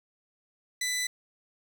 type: tone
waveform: 15% pulse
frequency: 1994 Hz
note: B6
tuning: 16 cents sharp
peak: -22 dBFS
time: 0.81-1.07 s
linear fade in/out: 5 ms
effects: 9-bit